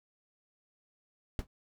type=noise with exponential decay; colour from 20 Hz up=brown; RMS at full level=-30 dBFS; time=1.39-1.47 s; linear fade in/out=1 ms; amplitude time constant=16 ms; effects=none